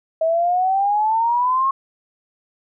sine exponential sweep, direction up, 639 to 1091 Hz, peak -15 dBFS, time 0.21-1.71 s, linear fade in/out 5 ms, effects none

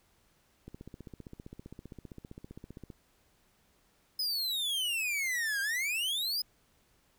click train, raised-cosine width 3 ms, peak -32 dBFS, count 35, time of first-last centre 0.68-2.902 s, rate 15.3 Hz
45% pulse exponential two-way sweep, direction down then up, 5110 to 1578 to 5110 Hz, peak -30 dBFS, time 4.19-6.42 s, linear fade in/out 5 ms, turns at 5.61 s
effects pink hiss -69 dBFS RMS until 7.18 s

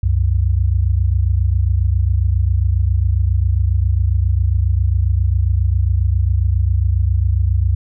sine tone pair together, 66.42 / 93.8 Hz, C2 / F#2, +27 / +24 cents, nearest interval tritone, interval 597 cents, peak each -15 dBFS, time 0.03-7.75 s, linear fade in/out 5 ms, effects none

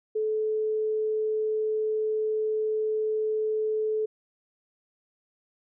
sine tone, 432.9 Hz, A4, 28 cents flat, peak -24 dBFS, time 0.15-4.06 s, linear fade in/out 10 ms, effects none

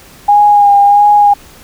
sine tone with vibrato, 817 Hz, G#5, 29 cents flat, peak -3 dBFS, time 0.28-1.34 s, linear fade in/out 10 ms, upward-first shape sine, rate 1.5 Hz, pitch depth 24 cents each way, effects pink hiss -38 dBFS RMS until 1.63 s

